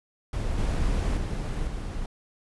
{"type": "noise with level steps", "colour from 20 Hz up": "brown", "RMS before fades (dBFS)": [-28, -25, -29, -32], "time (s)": [0.33, 2.06], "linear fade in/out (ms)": 2, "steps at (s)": [0.58, 1.17, 1.67], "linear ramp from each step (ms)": 2, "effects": ["resampled to 24000 Hz"]}